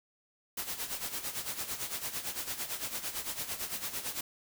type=noise with tremolo; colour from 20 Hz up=white; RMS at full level=-35 dBFS; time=0.57-4.21 s; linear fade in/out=5 ms; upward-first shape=sine; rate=8.9 Hz; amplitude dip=70%; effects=none